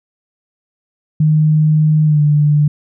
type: tone with pitch glide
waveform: sine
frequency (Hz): 154.2 to 148.26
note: D#3 to D3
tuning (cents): -15 to +17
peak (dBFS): -8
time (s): 1.2-2.68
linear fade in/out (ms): 5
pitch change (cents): -68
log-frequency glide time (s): 2.05-2.2
effects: none